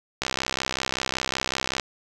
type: click train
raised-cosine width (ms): 0.2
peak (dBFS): -7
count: 104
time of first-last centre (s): 0.22-1.797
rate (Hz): 65.3
effects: none